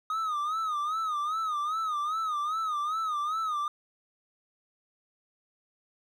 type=tone with vibrato; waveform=triangle; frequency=1244.5 Hz; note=D#6; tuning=in tune; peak=-26 dBFS; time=0.1-3.68 s; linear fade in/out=2 ms; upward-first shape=sine; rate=2.5 Hz; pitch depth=110 cents each way; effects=none